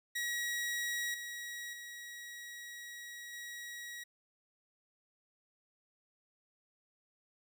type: tone with level steps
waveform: sawtooth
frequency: 1910 Hz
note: A#6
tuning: 42 cents sharp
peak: -31 / -38 / -42 / -40 dBFS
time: 0.15-4.04 s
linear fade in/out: 10 ms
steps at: 1.14 / 1.73 / 3.33 s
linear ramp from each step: 2 ms
effects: none